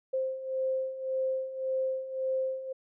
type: beating tone pair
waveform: sine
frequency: 523.3 / 525.1 Hz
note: C5 / C5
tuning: 0 / +6 cents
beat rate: 1.8 Hz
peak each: -35 / -30 dBFS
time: 0.13-2.73 s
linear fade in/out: 10 ms
effects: none